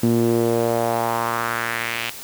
sawtooth tone with band-pass filter sweep, 116.54 Hz, A#2, in tune, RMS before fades -21 dBFS, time 0.03-2.1 s, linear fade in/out 0 ms, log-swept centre 260 to 2800 Hz, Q 2.3, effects white hiss -36 dBFS RMS until 2.23 s

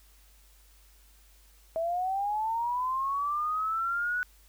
sine linear sweep, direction up, 645 to 1486 Hz, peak -27 dBFS, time 1.76-4.23 s, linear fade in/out 0 ms, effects added 50 Hz sine -57 dBFS peak until 4.48 s + white hiss -62 dBFS RMS until 4.48 s

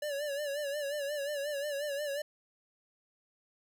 square tone with vibrato, 576 Hz, D5, 34 cents flat, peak -34 dBFS, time 0.02-2.22 s, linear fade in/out 5 ms, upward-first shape sine, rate 5.6 Hz, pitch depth 73 cents each way, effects none

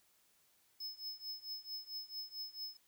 square tone with tremolo, 5200 Hz, E8, 24 cents flat, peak -40 dBFS, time 0.8-2.77 s, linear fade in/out 5 ms, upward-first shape triangle, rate 4.5 Hz, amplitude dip 95%, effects white hiss -72 dBFS RMS until 2.87 s

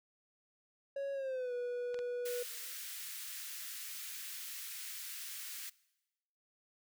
triangle tone with pitch glide, 554.4 to 488.2 Hz, C#5 to B4, 0 to -20 cents, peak -34 dBFS, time 0.96-2.43 s, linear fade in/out 5 ms, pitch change -220 cents, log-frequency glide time 1.13-1.53 s
clicks, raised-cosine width 0.2 ms, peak -31 dBFS, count 2, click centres 1.944 / 1.99 s
white high-pass noise, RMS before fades -45 dBFS, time 2.25-5.7 s, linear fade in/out 10 ms, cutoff 1500 Hz, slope 24 dB/octave
effects noise-tail reverb RT60 1.0 s tail -22 dB re dry

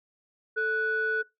sine tone pair together, 440 / 1480 Hz, A4 / F#6, 0 / 0 cents, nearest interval octave + major sixth, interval 2100 cents, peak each -29 / -25 dBFS, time 0.56-1.23 s, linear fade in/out 20 ms, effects noise-tail reverb RT60 0.2 s tail -22 dB re dry + tanh soft clip ceiling -19 dBFS

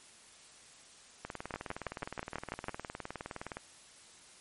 two click trains, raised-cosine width 0.5 ms, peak -20 / -24 dBFS, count 8 / 46, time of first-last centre 1.54-2.684 / 1.25-3.57 s, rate 6.12 / 19.4 Hz, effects white hiss -57 dBFS RMS until 4.4 s + MP3 48 kbps

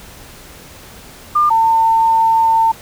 sine tone pair in turn, 1200 / 901.4 Hz, D6 / A5, +37 / +42 cents, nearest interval perfect fourth, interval 495 cents, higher first, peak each -9 dBFS, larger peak neither, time 1.35-1.5 / 1.5-2.72 s, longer second, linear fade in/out 10 ms, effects pink hiss -38 dBFS RMS until 2.81 s

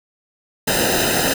pink noise with comb filter, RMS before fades -18 dBFS, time 0.67-1.34 s, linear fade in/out 10 ms, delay 0.89 ms, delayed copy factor -0.9, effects none

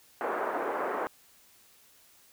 pink band-pass noise, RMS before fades -32 dBFS, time 0.21-1.07 s, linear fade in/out 0 ms, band 360 to 1500 Hz, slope 24 dB/octave, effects white hiss -60 dBFS RMS until 2.32 s

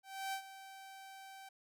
sawtooth tone with ADSR envelope, 775 Hz, G5, 20 cents flat, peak -33 dBFS, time 0.03-1.49 s, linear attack 300 ms, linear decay 85 ms, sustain -14 dB, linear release 6 ms, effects none

